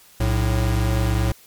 square tone pair together, 60.82 / 110 Hz, B1 / A2, -26 / 0 cents, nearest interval minor seventh, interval 1026 cents, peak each -21 dBFS, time 0.2-1.32 s, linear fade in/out 5 ms, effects white hiss -50 dBFS RMS until 1.46 s + MP3 96 kbps

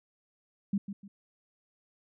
sine tone with echo, 199.2 Hz, G3, 28 cents sharp, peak -25 dBFS, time 0.73-0.78 s, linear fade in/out 5 ms, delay 150 ms, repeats 2, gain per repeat -10 dB, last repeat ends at 1.08 s, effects none

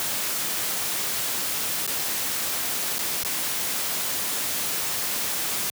white noise with dropouts, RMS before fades -27 dBFS, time 0-5.7 s, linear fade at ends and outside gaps 0 ms, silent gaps 1.865-1.876 / 2.983-2.991 / 3.234-3.248 s, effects high-pass 100 Hz 12 dB/octave

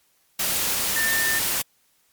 sine tone in noise, 1798 Hz, A6, 37 cents sharp, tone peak -22 dBFS, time 0.96-1.39 s, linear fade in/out 5 ms, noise white, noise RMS -24 dBFS, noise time 0.39-1.62 s, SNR -1 dB, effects white hiss -64 dBFS RMS until 2.12 s + MP3 96 kbps

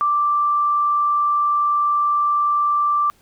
sine tone, 1174.7 Hz, D6, in tune, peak -15 dBFS, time 0.01-3.1 s, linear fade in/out 0 ms, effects pink hiss -57 dBFS RMS until 3.21 s

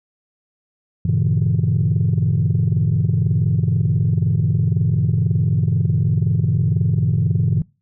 sine chord, G diminished seventh, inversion none, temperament equal with one note detuned, 98 / 116.54 / 138.59 / 162.54 Hz, G2 / Bb2 / Db3 / Fb3, 0 / 0 / 0 / -24 cents, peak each -19 dBFS, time 1.05-7.62 s, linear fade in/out 5 ms, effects noise-tail reverb RT60 0.3 s tail -23 dB re dry + tanh soft clip ceiling -9 dBFS

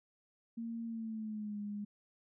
sine tone with pitch glide, 230 to 206.1 Hz, A#3 to G#3, -23 to -13 cents, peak -38 dBFS, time 0.57-1.85 s, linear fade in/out 10 ms, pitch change -190 cents, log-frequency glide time 0.86-1.59 s, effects none

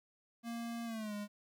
square tone with pitch glide, 233.1 to 206.5 Hz, A#3 to G#3, 0 to -10 cents, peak -40 dBFS, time 0.43-1.28 s, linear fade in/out 50 ms, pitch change -210 cents, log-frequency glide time 0.85-1.14 s, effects 13-bit

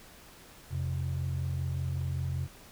triangle ring-modulated tone, 110 Hz, A2, in tune, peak -23 dBFS, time 0.7-2.48 s, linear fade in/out 50 ms, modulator 22.6 Hz, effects tanh soft clip ceiling -25 dBFS + pink hiss -53 dBFS RMS until 2.71 s

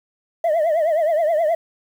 sine tone with vibrato, 640 Hz, D#5, 49 cents sharp, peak -13 dBFS, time 0.44-1.55 s, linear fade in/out 5 ms, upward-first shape triangle, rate 9.5 Hz, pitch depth 150 cents each way, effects tanh soft clip ceiling -14 dBFS + 8-bit

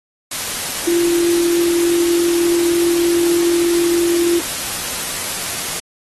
sine tone in noise, 342.9 Hz, F4, 32 cents flat, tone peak -13 dBFS, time 0.87-4.4 s, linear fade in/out 5 ms, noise white, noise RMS -23 dBFS, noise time 0.31-5.8 s, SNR +7 dB, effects AAC 32 kbps

